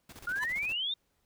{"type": "noise with tremolo", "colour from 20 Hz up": "pink", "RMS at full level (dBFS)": -48, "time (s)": [0.09, 0.74], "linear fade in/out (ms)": 5, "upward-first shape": "square", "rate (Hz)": 15, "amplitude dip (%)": 70}
{"type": "exponential sweep", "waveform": "sine", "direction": "up", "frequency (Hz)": [1396, 3717], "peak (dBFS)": -30, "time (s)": [0.27, 0.94], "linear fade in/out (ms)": 5}
{"type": "tone with exponential growth", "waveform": "40% pulse", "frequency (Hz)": 1000, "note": "B5", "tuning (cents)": 21, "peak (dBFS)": -30, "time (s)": [0.37, 0.44], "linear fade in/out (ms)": 5, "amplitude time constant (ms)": 15}
{"effects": ["pink hiss -75 dBFS RMS until 1.25 s"]}